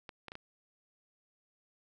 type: clicks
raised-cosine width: 0.3 ms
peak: -28 dBFS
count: 4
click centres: 0.092 / 0.283 / 0.319 / 0.354 s
effects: none